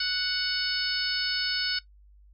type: harmonic tone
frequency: 740 Hz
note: F#5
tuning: in tune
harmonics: 2 / 3 / 4 / 5 / 6 / 7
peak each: -32 / -37 / -35 / -37 / -29 / -31 dBFS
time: 0-1.79 s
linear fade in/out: 5 ms
effects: noise-tail reverb RT60 0.1 s tail -17 dB re dry + added 50 Hz sine -52 dBFS peak until 2.33 s